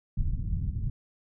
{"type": "low-pass noise", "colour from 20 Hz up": "pink", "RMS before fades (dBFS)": -29, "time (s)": [0.17, 0.9], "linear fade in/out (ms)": 5, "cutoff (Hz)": 150, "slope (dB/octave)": 24, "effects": []}